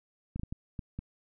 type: clicks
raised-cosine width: 5 ms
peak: -24 dBFS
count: 6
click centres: 0.36 / 0.396 / 0.434 / 0.525 / 0.792 / 0.99 s
effects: none